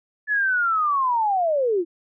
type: linear sweep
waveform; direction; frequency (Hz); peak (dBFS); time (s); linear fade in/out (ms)
sine; down; 1731 to 320.8; -18; 0.27-1.85; 50
effects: none